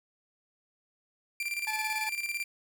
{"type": "tone with tremolo", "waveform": "40% pulse", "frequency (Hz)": 2366, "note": "D7", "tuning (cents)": 12, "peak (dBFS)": -29, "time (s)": [1.4, 2.44], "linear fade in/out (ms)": 2, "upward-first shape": "square", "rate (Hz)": 18, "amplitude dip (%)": 60}
{"type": "tone", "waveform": "30% pulse", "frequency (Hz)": 866, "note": "A5", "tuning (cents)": -28, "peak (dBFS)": -31, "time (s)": [1.67, 2.09], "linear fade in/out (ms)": 2}
{"effects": []}